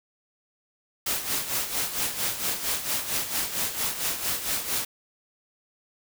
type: noise with tremolo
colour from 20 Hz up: white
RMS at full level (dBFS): -26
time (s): 1.06-4.85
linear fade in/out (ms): 5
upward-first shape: sine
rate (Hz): 4.4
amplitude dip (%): 65
effects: none